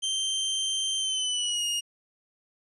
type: tone with pitch glide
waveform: sawtooth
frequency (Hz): 3136 to 2859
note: G7 to F7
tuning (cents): 0 to +40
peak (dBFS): -23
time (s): 0.02-1.81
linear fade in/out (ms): 20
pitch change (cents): -160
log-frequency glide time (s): 0.97-1.66
effects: resampled to 24000 Hz